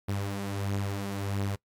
sawtooth beating tone pair, 98.4 / 99.9 Hz, G2 / G2, +7 / +33 cents, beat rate 1.5 Hz, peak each -32 / -27 dBFS, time 0.08-1.56 s, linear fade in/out 10 ms, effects noise-tail reverb RT60 0.1 s tail -22 dB re dry + MP3 96 kbps

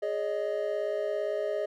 triangle chord, Ab suspended fourth, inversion none, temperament equal with one note detuned, 415.3 / 564.7 / 622.3 Hz, Ab4 / Db5 / Eb5, 0 / +32 / 0 cents, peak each -31 / -33 / -29 dBFS, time 0.02-1.66 s, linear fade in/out 10 ms, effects none

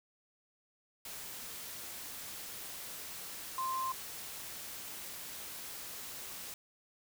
sine tone in noise, 1046.5 Hz, C6, in tune, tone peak -33 dBFS, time 3.58-3.92 s, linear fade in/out 2 ms, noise white, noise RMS -45 dBFS, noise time 1.05-6.54 s, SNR +9 dB, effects none

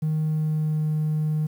triangle tone with pitch glide, 155.56 to 153.86 Hz, D#3 to D#3, 0 to -19 cents, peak -18 dBFS, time 0.02-1.47 s, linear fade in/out 10 ms, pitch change -19 cents, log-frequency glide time 0.23-0.88 s, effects tanh soft clip ceiling -17 dBFS + 9-bit

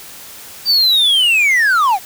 triangle linear sweep, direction down, 4699 to 698.5 Hz, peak -8 dBFS, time 0.65-1.99 s, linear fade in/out 50 ms, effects white hiss -35 dBFS RMS until 2.05 s

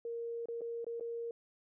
sine tone with dropouts, 466.2 Hz, A#4, in tune, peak -37 dBFS, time 0.05-1.31 s, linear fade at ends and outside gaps 2 ms, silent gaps 0.457-0.485 / 0.609-0.616 / 0.845-0.866 / 0.998-1.008 s, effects none

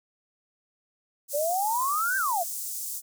pink high-pass noise, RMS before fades -34 dBFS, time 1.28-3.02 s, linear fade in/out 50 ms, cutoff 6800 Hz, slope 24 dB/octave
sine exponential two-way sweep, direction up then down, 560 to 1595 to 639 Hz, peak -24 dBFS, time 1.33-2.44 s, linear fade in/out 20 ms, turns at 2.17 s
effects none

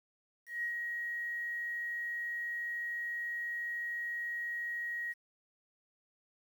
sine tone with ADSR envelope, 1893 Hz, A#6, 26 cents sharp, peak -32 dBFS, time 0.46-5.14 s, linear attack 170 ms, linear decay 89 ms, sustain -3 dB, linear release 28 ms, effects 10-bit

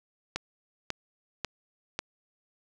click train, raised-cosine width 0.2 ms, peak -13 dBFS, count 4, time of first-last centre 0.36-1.99 s, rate 1.84 Hz, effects none

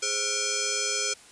sine tone with frequency modulation, 415.3 Hz, G#4, in tune, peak -25 dBFS, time 0.02-1.14 s, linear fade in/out 10 ms, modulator 939 Hz, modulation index 7.7, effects white hiss -51 dBFS RMS until 1.31 s + resampled to 22050 Hz

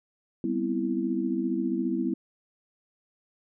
sine chord, C major seventh, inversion second, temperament equal, 196 / 246.9 / 261.6 / 329.6 Hz, G3 / B3 / C4 / E4, 0 / 0 / 0 / 0 cents, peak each -32 / -30 / -33 / -29 dBFS, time 0.44-2.14 s, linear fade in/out 2 ms, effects none

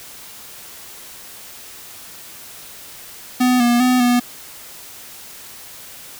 square tone with pitch steps, 250.6 / 239.7 / 251.7 / 244 Hz, B3 / A#3 / B3 / B3, +25 / +48 / +33 / -21 cents, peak -13 dBFS, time 3.4-4.2 s, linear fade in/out 10 ms, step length 200 ms, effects white hiss -38 dBFS RMS until 6.19 s

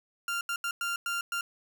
30% pulse tone bursts at uneven times, 1392 Hz, F6, 6 cents flat, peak -27 dBFS, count 6, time 0.28-0.41 / 0.49-0.56 / 0.64-0.71 / 0.81-0.96 / 1.06-1.21 / 1.32-1.41 s, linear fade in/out 2 ms, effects none

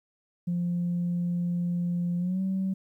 sine tone with pitch glide, 174.61 to 190.41 Hz, F3 to F#3, 0 to +50 cents, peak -24 dBFS, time 0.47-2.74 s, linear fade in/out 10 ms, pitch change +150 cents, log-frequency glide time 2.18-2.41 s, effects tanh soft clip ceiling -22 dBFS + 11-bit

